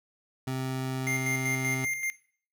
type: tone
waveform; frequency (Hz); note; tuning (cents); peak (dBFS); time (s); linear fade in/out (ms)
25% pulse; 130.81; C3; 0; -26; 0.47-1.85; 5
type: tone with tremolo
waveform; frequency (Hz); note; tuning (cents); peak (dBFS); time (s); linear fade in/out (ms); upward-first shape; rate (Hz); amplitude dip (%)
square; 2108; C7; +12; -29; 1.07-2.1; 0; square; 5.2; 55
effects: noise-tail reverb RT60 0.5 s tail -18 dB re dry